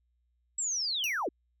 sine linear sweep, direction down, 7800 to 250 Hz, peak -29 dBFS, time 0.58-1.29 s, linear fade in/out 5 ms
sawtooth tone with exponential decay, 5790 Hz, F#8, 38 cents flat, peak -28 dBFS, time 1.04-1.26 s, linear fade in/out 0 ms, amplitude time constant 47 ms
effects added 60 Hz sine -70 dBFS peak until 1.6 s

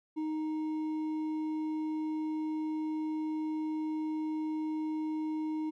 triangle tone with hard clipping, 311.1 Hz, D#4, in tune, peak -33 dBFS, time 0.16-5.71 s, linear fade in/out 20 ms, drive 8 dB, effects none

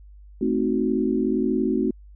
sine chord, A diminished seventh, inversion none, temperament equal with one note detuned, 220 / 261.6 / 312.9 / 370 Hz, A3 / C4 / Eb4 / Gb4, 0 / 0 / +10 / 0 cents, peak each -25 / -24 / -27 / -25 dBFS, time 0.41-1.91 s, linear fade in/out 5 ms, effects added 50 Hz sine -43 dBFS peak until 2.15 s

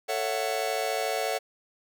45% pulse chord, F# minor seventh, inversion first, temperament just, 444 / 555 / 666 / 740 Hz, A4 / C#5 / E5 / F#5, +16 / +2 / +18 / 0 cents, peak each -33 / -33 / -33 / -32 dBFS, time 0.08-1.39 s, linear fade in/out 20 ms, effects none

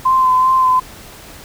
sine tone with vibrato, 1032 Hz, C6, 24 cents flat, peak -9 dBFS, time 0.05-0.8 s, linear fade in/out 10 ms, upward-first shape sine, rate 2.6 Hz, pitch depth 23 cents each way, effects pink hiss -37 dBFS RMS until 1.44 s

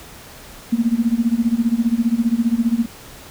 sine tone with tremolo, 232.1 Hz, A#3, 7 cents flat, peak -11 dBFS, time 0.72-2.86 s, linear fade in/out 10 ms, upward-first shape sine, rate 15 Hz, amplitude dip 90%, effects pink hiss -40 dBFS RMS until 3.3 s

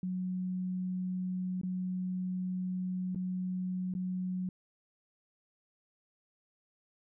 sine tone with dropouts, 183.7 Hz, F#3, 12 cents flat, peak -32 dBFS, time 0.03-4.49 s, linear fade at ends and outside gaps 2 ms, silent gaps 1.614-1.633 / 3.148-3.158 / 3.939-3.95 s, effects none

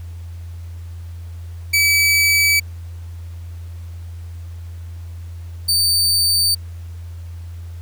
sawtooth tone pair in turn, 2294 / 4588 Hz, D7 / D8, -41 / -41 cents, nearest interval octave, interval 1200 cents, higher second, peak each -9 / -11 dBFS, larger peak first, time 1.73-2.6 / 5.68-6.55 s, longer neither, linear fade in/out 10 ms, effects added 85 Hz sine -29 dBFS peak until 7.81 s + pink hiss -51 dBFS RMS until 7.81 s

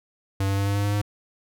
square tone with pitch steps, 97.6 / 98.51 / 99.42 / 100.34 / 101.28 / 102.22 / 103.16 Hz, G2 / G2 / G2 / G2 / G#2 / G#2 / G#2, -7 / +9 / +25 / +41 / -43 / -27 / -11 cents, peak -22 dBFS, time 0.4-1.016 s, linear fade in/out 5 ms, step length 88 ms, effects none

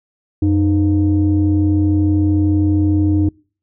sine tone pair together, 91.12 / 306.5 Hz, F#2 / D#4, -26 / -26 cents, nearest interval octave + major sixth, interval 2100 cents, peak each -13 dBFS, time 0.42-3.29 s, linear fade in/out 5 ms, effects noise-tail reverb RT60 0.4 s tail -26 dB re dry + tanh soft clip ceiling -6 dBFS

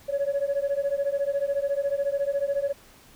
sine beating tone pair, 554.4 / 568.4 Hz, C#5 / C#5, 0 / +43 cents, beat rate 14 Hz, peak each -25 dBFS, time 0.08-2.73 s, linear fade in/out 20 ms, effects tanh soft clip ceiling -19 dBFS + pink hiss -53 dBFS RMS until 3.15 s

